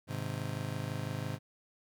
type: chord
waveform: 35% pulse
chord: Ab major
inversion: none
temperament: just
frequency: 103.83 / 129.78 / 155.74 Hz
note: Ab2 / C3 / Eb3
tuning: 0 / -14 / +2 cents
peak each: -38 / -37 / -39 dBFS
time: 0.07-1.39 s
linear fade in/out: 50 ms
effects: none